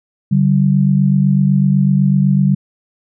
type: tone pair together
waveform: sine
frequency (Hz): 143.3 / 191.28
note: D3 / G3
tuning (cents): -42 / -42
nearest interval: perfect fourth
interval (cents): 500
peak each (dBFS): -12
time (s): 0.31-2.55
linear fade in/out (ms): 10
effects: none